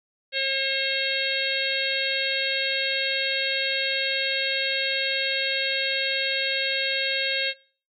harmonic tone, 539 Hz, C#5, 49 cents flat, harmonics 1 / 3 / 4 / 5 / 6 / 7 / 8, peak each -31 / -31 / -31 / -31 / -31 / -31 / -31 dBFS, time 0.32-7.54 s, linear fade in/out 50 ms, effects noise-tail reverb RT60 0.4 s tail -20 dB re dry

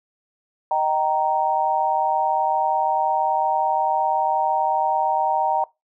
sine chord, Eb major, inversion none, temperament equal with one note detuned, 622.3 / 774.5 / 932.3 Hz, Eb5 / G5 / Bb5, 0 / -21 / 0 cents, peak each -26 / -21 / -21 dBFS, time 0.71-5.64 s, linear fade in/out 2 ms, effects noise-tail reverb RT60 0.2 s tail -21 dB re dry

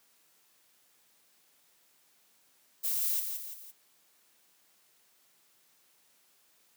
violet noise with echo, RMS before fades -31 dBFS, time 2.83-3.21 s, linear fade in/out 20 ms, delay 170 ms, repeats 3, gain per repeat -6 dB, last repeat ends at 3.72 s, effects white hiss -67 dBFS RMS until 6.76 s + high-pass 150 Hz 12 dB/octave

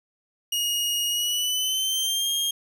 sawtooth tone with pitch glide, 2874 to 3226 Hz, F7 to G7, +49 to +49 cents, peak -20 dBFS, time 0.52-2.51 s, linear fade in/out 5 ms, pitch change +200 cents, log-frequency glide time 1.09-2.3 s, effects none

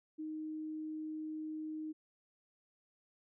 sine tone, 311.1 Hz, D#4, in tune, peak -39 dBFS, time 0.18-1.93 s, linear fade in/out 20 ms, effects none

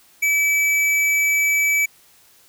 sine tone with tanh clipping, 2300 Hz, D7, 37 cents flat, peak -17 dBFS, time 0.22-1.86 s, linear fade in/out 10 ms, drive 18 dB, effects white hiss -53 dBFS RMS until 2.48 s

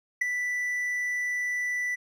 triangle tone with ADSR envelope, 1975.5 Hz, B6, in tune, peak -17 dBFS, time 0.21-1.96 s, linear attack 9 ms, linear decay 8 ms, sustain -8 dB, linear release 19 ms, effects none

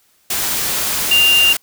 sine tone in noise, 2794 Hz, F7, in tune, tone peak -9 dBFS, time 1.11-1.53 s, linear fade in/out 5 ms, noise white, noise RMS -19 dBFS, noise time 0.3-1.57 s, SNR +7 dB, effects white hiss -57 dBFS RMS until 1.62 s

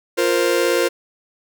45% pulse chord, F suspended fourth, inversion none, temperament just, 349.2 / 465.6 / 523.8 Hz, F4 / Bb4 / C5, 0 / -2 / +2 cents, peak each -20 dBFS, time 0.17-0.89 s, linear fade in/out 20 ms, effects none

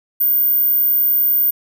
sine tone, 14470 Hz, A9, 47 cents sharp, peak -12 dBFS, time 0.2-1.51 s, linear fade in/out 10 ms, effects none

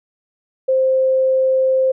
sine tone, 524 Hz, C5, 2 cents sharp, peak -12 dBFS, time 0.68-1.92 s, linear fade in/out 10 ms, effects none

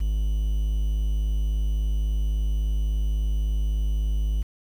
triangle tone with quantisation, 51.8 Hz, G#1, 4 cents flat, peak -19 dBFS, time 0-4.43 s, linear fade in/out 10 ms, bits 8, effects none

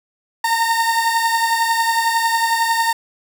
30% pulse beating tone pair, 913 / 924 Hz, A#5 / A#5, -36 / -16 cents, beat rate 11 Hz, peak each -14 / -19 dBFS, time 0.44-2.93 s, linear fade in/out 5 ms, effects none

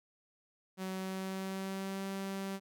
sawtooth tone with pitch glide, 188.3 to 194.38 Hz, F#3 to G3, +31 to -14 cents, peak -33 dBFS, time 0.77-2.6 s, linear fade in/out 50 ms, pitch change +55 cents, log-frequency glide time 0.9-2.06 s, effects none

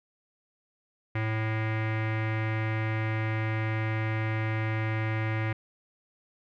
square tone with low-pass filter, 109.9 Hz, A2, 2 cents flat, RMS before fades -29 dBFS, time 1.15-5.53 s, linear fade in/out 5 ms, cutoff 2100 Hz, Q 4.1, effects none

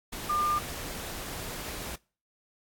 sine tone in noise, 1200 Hz, D6, 37 cents sharp, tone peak -25 dBFS, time 0.29-0.59 s, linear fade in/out 10 ms, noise pink, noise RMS -38 dBFS, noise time 0.12-1.96 s, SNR +10 dB, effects noise-tail reverb RT60 0.4 s tail -25 dB re dry + AAC 64 kbps

